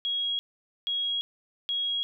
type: tone bursts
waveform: sine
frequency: 3301 Hz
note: G#7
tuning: 11 cents flat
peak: -26 dBFS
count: 3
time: 0.05-2.03 s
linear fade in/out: 0 ms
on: 340 ms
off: 480 ms
effects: none